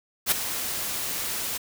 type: noise with ADSR envelope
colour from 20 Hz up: white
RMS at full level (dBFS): -19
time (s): 0.26-1.58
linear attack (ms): 54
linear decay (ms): 11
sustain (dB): -11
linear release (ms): 12
effects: none